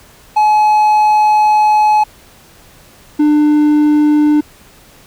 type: tone pair in turn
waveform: triangle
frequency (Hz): 850 / 298.9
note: G#5 / D4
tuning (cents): +40 / +31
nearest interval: octave + tritone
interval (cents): 1809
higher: first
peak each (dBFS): -5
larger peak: neither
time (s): 0.36-2.04 / 3.19-4.41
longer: first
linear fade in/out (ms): 10
effects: pink hiss -43 dBFS RMS until 5.06 s